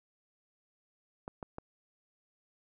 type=clicks; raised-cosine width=1 ms; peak=-26 dBFS; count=3; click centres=1.279 / 1.428 / 1.584 s; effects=none